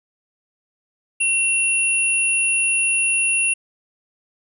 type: tone pair together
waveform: sine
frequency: 2726 / 9714 Hz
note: F7 / D#9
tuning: -43 / -43 cents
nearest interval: octave + minor seventh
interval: 2200 cents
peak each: -18 / -20 dBFS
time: 1.2-3.54 s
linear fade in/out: 10 ms
effects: none